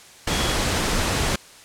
sine tone in noise, 3338 Hz, G#7, 8 cents sharp, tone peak -31 dBFS, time 0.3-0.55 s, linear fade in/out 5 ms, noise pink, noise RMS -22 dBFS, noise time 0.27-1.36 s, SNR -12 dB, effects white hiss -46 dBFS RMS until 1.64 s + low-pass 9000 Hz 12 dB/octave

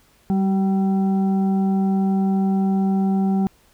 sine tone with frequency modulation, 194.2 Hz, G3, 16 cents flat, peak -16 dBFS, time 0.3-3.47 s, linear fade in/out 0 ms, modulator 576 Hz, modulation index 0.43, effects pink hiss -57 dBFS RMS until 3.73 s

